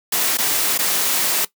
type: noise with dropouts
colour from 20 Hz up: white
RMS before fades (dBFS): -19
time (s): 0.12-1.45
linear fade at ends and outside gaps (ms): 5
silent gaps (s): 0.373-0.384 / 0.778-0.788
effects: noise-tail reverb RT60 0.1 s tail -18 dB re dry + high-pass 200 Hz 12 dB/octave